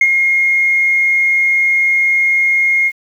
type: tone with ADSR envelope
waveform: sine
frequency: 2142 Hz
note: C7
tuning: 40 cents sharp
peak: -3 dBFS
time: 0.01-2.92 s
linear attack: 4 ms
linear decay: 50 ms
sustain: -6 dB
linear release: 53 ms
effects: tanh soft clip ceiling -3 dBFS + 7-bit